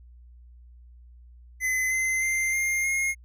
square tone with pitch steps, 2034 / 2061 / 2089 / 2117 / 2145 Hz, C7 / C7 / C7 / C7 / C7, -50 / -27 / -3 / +20 / +42 cents, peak -24 dBFS, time 1.6-3.15 s, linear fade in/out 50 ms, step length 310 ms, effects added 60 Hz sine -47 dBFS peak until 3.24 s + resampled to 32000 Hz

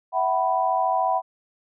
sine chord, E suspended second, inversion none, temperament equal with one note detuned, 659.3 / 752.9 / 987.8 Hz, E5 / F#5 / B5, 0 / +30 / 0 cents, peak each -26 / -22 / -24 dBFS, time 0.12-1.22 s, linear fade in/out 50 ms, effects none

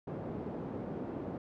pink band-pass noise, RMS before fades -40 dBFS, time 0.07-1.38 s, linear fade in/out 5 ms, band 160 to 520 Hz, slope 12 dB/octave, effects none

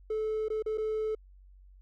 triangle tone with dropouts, 434.4 Hz, A4, 22 cents flat, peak -26 dBFS, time 0.1-1.15 s, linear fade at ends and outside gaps 5 ms, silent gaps 0.484-0.501 / 0.624-0.661 / 0.775-0.781 s, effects tanh soft clip ceiling -23 dBFS + added 47 Hz sine -52 dBFS peak until 1.81 s

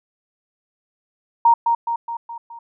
sine tone with echo, 932.3 Hz, A#5, in tune, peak -9 dBFS, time 1.45-1.54 s, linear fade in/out 5 ms, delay 210 ms, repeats 5, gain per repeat -5 dB, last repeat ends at 2.59 s, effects none

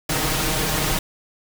pink noise with comb filter, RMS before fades -22 dBFS, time 0.09-0.99 s, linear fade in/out 5 ms, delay 6.4 ms, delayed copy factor +0.8, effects none

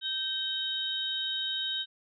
sine tone cluster, 1559 / 3099 / 3766 Hz, G6 / G7 / A#7, -10 / -21 / +17 cents, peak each -40 / -34 / -32 dBFS, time 0.01-1.86 s, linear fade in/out 50 ms, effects none

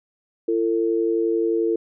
sine tone pair together, 338.6 / 450 Hz, E4 / A4, +46 / +39 cents, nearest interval perfect fourth, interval 493 cents, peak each -21 dBFS, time 0.48-1.76 s, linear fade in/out 5 ms, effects none

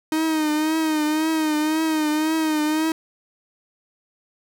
45% pulse tone with vibrato, 311.2 Hz, D#4, in tune, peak -19 dBFS, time 0.12-2.92 s, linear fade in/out 2 ms, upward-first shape triangle, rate 1.9 Hz, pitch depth 60 cents each way, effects none

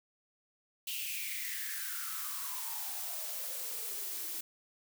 blue noise with high-pass filter sweep, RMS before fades -39 dBFS, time 0.87-4.41 s, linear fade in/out 5 ms, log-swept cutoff 2900 to 300 Hz, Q 7.1, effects none

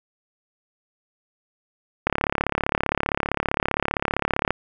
click train, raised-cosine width 0.5 ms, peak -5 dBFS, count 87, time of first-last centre 2.07-4.506 s, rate 35.3 Hz, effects none

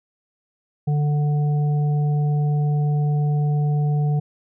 harmonic tone, 147.6 Hz, D3, 9 cents sharp, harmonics 1 / 3 / 5, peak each -17 / -34 / -34 dBFS, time 0.87-4.2 s, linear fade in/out 10 ms, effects none

